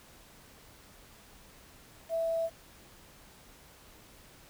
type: tone with quantisation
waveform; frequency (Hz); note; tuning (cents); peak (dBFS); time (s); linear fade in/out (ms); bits
sine; 659.3; E5; 0; -28; 2.09-2.5; 50; 9
effects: pink hiss -56 dBFS RMS until 4.49 s